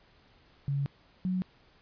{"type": "tone pair in turn", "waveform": "sine", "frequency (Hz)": [140, 184.36], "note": ["C#3", "F#3"], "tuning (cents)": [18, -6], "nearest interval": "perfect fourth", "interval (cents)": 476, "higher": "second", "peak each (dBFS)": -27, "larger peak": "neither", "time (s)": [[0.68, 0.86], [1.25, 1.42]], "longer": "first", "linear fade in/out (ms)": 0, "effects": ["pink hiss -62 dBFS RMS until 1.81 s", "resampled to 11025 Hz"]}